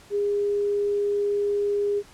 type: tone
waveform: sine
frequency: 408 Hz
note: G#4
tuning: 31 cents flat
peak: -21 dBFS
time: 0.1-2.03 s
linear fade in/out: 50 ms
effects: pink hiss -51 dBFS RMS until 2.13 s + low-pass 10000 Hz 12 dB/octave